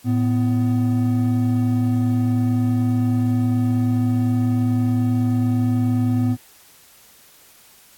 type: tone pair together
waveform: triangle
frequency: 111.36 / 250 Hz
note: A2 / B3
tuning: +21 / +21 cents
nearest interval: octave + major second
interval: 1400 cents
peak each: -17 dBFS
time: 0.04-6.37 s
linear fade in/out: 50 ms
effects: white hiss -50 dBFS RMS until 7.97 s + AAC 64 kbps